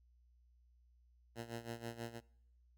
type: tone with tremolo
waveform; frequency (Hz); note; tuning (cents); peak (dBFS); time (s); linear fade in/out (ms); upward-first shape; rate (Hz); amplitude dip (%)
10% pulse; 116.54; A#2; 0; -33; 1.35-2.21; 50; sine; 6.2; 80
effects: noise-tail reverb RT60 0.8 s tail -24 dB re dry + added 60 Hz sine -66 dBFS peak until 2.77 s